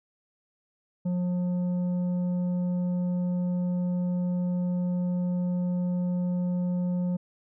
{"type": "tone with tanh clipping", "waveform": "triangle", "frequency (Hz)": 178.7, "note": "F3", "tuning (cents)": 40, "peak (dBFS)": -26, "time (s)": [1.05, 7.17], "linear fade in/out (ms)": 10, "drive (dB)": 11, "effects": []}